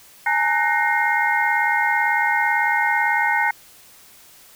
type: tone cluster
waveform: sine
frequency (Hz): 835 / 913 / 1498 / 1860 / 2130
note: G#5 / A#5 / F#6 / A#6 / C7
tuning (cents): +9 / -36 / +21 / -4 / +30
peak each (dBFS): -23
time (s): 0.26-3.51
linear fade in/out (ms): 5
effects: white hiss -48 dBFS RMS until 4.55 s